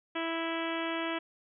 harmonic tone, 329.6 Hz, E4, in tune, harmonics 1 / 2 / 3 / 4 / 5 / 6 / 7 / 8 / 9 / 10, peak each -35 / -38 / -40 / -41 / -42 / -43 / -43 / -44 / -45 / -45 dBFS, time 0.15-1.19 s, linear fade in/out 10 ms, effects none

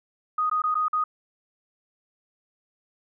sine tone with dropouts, 1244.5 Hz, D#6, in tune, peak -21 dBFS, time 0.38-1.04 s, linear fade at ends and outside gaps 5 ms, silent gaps 0.498-0.513 / 0.62-0.638 / 0.744-0.752 / 0.883-0.93 s, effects none

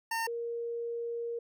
25% pulse / sine tone pair in turn, 910 / 468.6 Hz, A#5 / A#4, -42 / +9 cents, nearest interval major seventh, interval 1149 cents, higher first, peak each -27 / -33 dBFS, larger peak first, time 0.11-0.27 / 0.27-1.39 s, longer second, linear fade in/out 5 ms, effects none

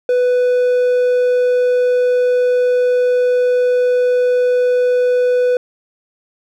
triangle tone, 496.2 Hz, B4, 8 cents sharp, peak -9 dBFS, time 0.09-5.57 s, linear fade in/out 2 ms, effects none

